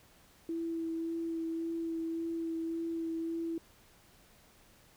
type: tone with vibrato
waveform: sine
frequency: 329.6 Hz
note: E4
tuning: in tune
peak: -33 dBFS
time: 0.49-3.58 s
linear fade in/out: 2 ms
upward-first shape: sine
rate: 1.8 Hz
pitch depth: 13 cents each way
effects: pink hiss -62 dBFS RMS until 4.96 s